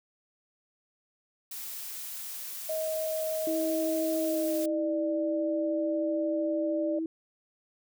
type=noise; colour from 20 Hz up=blue; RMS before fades=-39 dBFS; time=1.51-4.66 s; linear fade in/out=5 ms
type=tone with pitch glide; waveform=sine; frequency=632 to 593.1 Hz; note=D#5 to D5; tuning=+27 to +17 cents; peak=-29 dBFS; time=2.69-6.99 s; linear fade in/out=5 ms; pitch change=-110 cents; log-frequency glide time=4.16-4.95 s
type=tone with vibrato; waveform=sine; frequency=323.1 Hz; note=E4; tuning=35 cents flat; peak=-29 dBFS; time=3.47-7.06 s; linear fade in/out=2 ms; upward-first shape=sine; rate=13 Hz; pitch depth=11 cents each way
effects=none